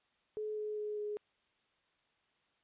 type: tone with pitch steps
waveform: sine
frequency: 427.6 / 424.4 / 421.2 / 418.1 Hz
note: A4 / G#4 / G#4 / G#4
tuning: -49 / +38 / +24 / +12 cents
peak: -36 dBFS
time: 0.37-1.17 s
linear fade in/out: 0 ms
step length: 200 ms
effects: white hiss -75 dBFS RMS until 2.63 s + resampled to 8000 Hz